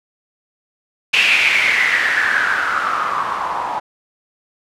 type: noise with low-pass filter sweep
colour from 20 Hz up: blue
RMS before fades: -17 dBFS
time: 1.13-3.8 s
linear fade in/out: 10 ms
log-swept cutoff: 2700 to 890 Hz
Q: 6.8
effects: none